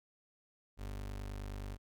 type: tone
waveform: 30% pulse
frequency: 49.53 Hz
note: G1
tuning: 19 cents sharp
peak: -38 dBFS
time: 0.77-1.78 s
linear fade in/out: 50 ms
effects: none